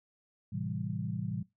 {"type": "chord", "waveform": "sine", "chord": "A minor seventh", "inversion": "none", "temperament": "equal", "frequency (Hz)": [110, 130.81, 164.81, 196], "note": ["A2", "C3", "E3", "G3"], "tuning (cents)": [0, 0, 0, 0], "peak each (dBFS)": [-38, -39, -38, -39], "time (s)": [0.52, 1.43], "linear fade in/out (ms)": 10, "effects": ["noise-tail reverb RT60 0.2 s tail -20 dB re dry"]}